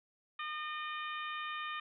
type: harmonic tone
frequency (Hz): 609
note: D#5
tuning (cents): -37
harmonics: 2 / 3 / 4 / 5 / 6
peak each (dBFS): -40 / -44 / -46 / -48 / -50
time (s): 0.39-1.8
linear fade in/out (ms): 5
effects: none